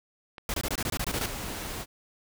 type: clicks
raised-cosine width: 0.3 ms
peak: -25 dBFS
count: 2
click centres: 0.382 / 0.566 s
type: noise bursts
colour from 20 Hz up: pink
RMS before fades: -30 dBFS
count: 11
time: 0.49-1.26 s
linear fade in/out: 2 ms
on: 50 ms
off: 22 ms
type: noise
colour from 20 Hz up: pink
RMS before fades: -36 dBFS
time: 1.09-1.86 s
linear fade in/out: 50 ms
effects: none